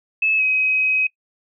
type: tone with pitch glide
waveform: sine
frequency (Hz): 2600 to 2533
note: E7 to D#7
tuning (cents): -24 to +30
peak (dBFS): -15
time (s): 0.22-1.07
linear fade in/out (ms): 5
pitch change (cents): -46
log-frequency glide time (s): 0.37-0.42
effects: noise-tail reverb RT60 0.1 s tail -23 dB re dry